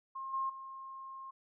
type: tone with level steps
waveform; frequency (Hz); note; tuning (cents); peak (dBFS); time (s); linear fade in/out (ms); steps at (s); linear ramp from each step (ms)
sine; 1068; C6; +35; -39 / -32 / -44; 0.15-1.31; 10; 0.33 / 0.49; 10
effects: none